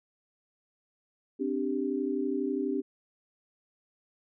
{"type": "chord", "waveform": "sine", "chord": "C suspended second", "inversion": "none", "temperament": "equal", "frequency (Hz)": [261.6, 293.7, 392], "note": ["C4", "D4", "G4"], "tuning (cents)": [0, 0, 0], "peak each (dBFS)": -32, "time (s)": [1.39, 2.82], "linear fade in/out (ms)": 20, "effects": []}